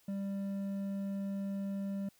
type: tone with hard clipping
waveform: triangle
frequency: 197.2 Hz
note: G3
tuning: 11 cents sharp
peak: -36 dBFS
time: 0.08-2.09 s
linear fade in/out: 5 ms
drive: 9 dB
effects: white hiss -68 dBFS RMS until 2.19 s